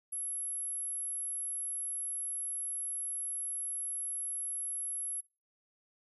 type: tone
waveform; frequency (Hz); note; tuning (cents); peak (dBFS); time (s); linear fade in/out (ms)
sine; 11175; F9; 0; -34; 0.12-5.21; 10
effects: noise-tail reverb RT60 0.3 s tail -22 dB re dry